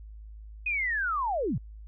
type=linear sweep; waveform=sine; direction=down; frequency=2528 to 84.4 Hz; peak=-26 dBFS; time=0.66-1.58 s; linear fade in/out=5 ms; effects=added 53 Hz sine -42 dBFS peak until 1.87 s